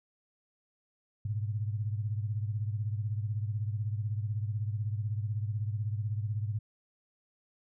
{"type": "beating tone pair", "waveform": "sine", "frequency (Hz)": [103.83, 119.83], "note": ["G#2", "A#2"], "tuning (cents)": [0, 48], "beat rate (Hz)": 16, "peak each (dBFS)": [-31, -37], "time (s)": [1.25, 6.59], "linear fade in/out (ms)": 5, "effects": []}